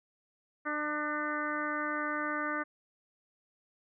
harmonic tone with a mistuned harmonic, 299.5 Hz, D4, 34 cents sharp, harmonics 1 / 2 / 3 / 4 / 5 / 6 / 7, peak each -38 / -40 / -45 / -36 / -37 / -40 / -44 dBFS, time 0.65-2.64 s, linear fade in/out 20 ms, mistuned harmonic 7, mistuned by -53 cents, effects none

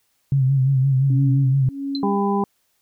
sine tone with vibrato, 134 Hz, C3, 42 cents sharp, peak -14 dBFS, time 0.32-1.69 s, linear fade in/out 2 ms, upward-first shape sine, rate 5.8 Hz, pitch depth 62 cents each way
sine tone with tremolo, 277.2 Hz, C#4, in tune, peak -22 dBFS, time 1.1-2.23 s, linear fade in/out 2 ms, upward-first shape sine, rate 1.5 Hz, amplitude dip 100%
sine tone with exponential decay, 4081 Hz, C8, 44 cents flat, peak -22 dBFS, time 1.95-2.03 s, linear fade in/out 1 ms, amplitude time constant 16 ms
harmonic tone, 200 Hz, G3, 35 cents sharp, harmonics 1 / 2 / 4 / 5, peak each -20 / -23 / -25 / -26 dBFS, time 2.03-2.44 s, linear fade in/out 2 ms
effects white hiss -67 dBFS RMS until 2.81 s

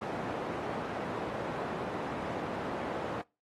white band-pass noise, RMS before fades -37 dBFS, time 0.01-3.22 s, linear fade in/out 10 ms, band 130 to 790 Hz, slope 12 dB/octave, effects noise-tail reverb RT60 0.3 s tail -25 dB re dry + AAC 32 kbps

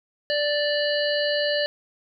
harmonic tone with a mistuned harmonic, 587.3 Hz, D5, in tune, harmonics 1 / 3 / 5 / 7 / 8, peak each -23 / -28 / -30 / -31 / -32 dBFS, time 0.3-1.66 s, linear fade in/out 0 ms, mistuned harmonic 8, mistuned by -47 cents, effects none

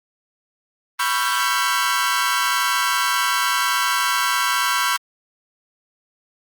sawtooth chord, C# half-diminished seventh, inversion third, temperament equal with one note detuned, 987.8 / 1108.7 / 1353.2 / 1568 Hz, B5 / C#6 / E6 / G6, 0 / 0 / +45 / 0 cents, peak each -20 dBFS, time 0.99-4.97 s, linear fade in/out 10 ms, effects Opus 24 kbps

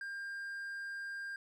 triangle tone, 1600 Hz, G6, 35 cents sharp, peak -38 dBFS, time 0.01-1.36 s, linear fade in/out 2 ms, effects none

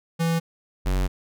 square tone pair in turn, 165.8 / 46.53 Hz, E3 / F#1, +10 / +10 cents, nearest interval octave + minor seventh, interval 2200 cents, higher first, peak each -21 dBFS, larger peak neither, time 0.19-0.4 / 0.85-1.08 s, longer second, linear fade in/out 20 ms, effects none

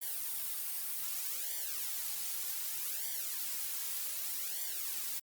blue noise with flanger, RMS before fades -38 dBFS, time 0.01-5.2 s, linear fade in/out 20 ms, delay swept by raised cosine 0.75 to 3.35 ms, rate 0.65 Hz, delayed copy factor -1, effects Opus 32 kbps

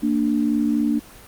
sine tone pair together, 230 / 294 Hz, A#3 / D4, -23 / +2 cents, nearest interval major third, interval 425 cents, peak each -20 dBFS, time 0.02-1 s, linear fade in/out 20 ms, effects pink hiss -44 dBFS RMS until 1.27 s + Opus 24 kbps

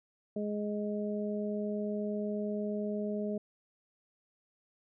harmonic tone, 208.5 Hz, G#3, 7 cents sharp, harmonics 1 / 2 / 3, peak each -34 / -37 / -39 dBFS, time 0.36-3.38 s, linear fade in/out 5 ms, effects none

